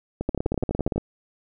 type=two click trains; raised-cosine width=2 ms; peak=-11 / -13 dBFS; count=13 / 10; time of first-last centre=0.29-0.98 / 0.21-0.96 s; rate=17.4 / 12 Hz; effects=none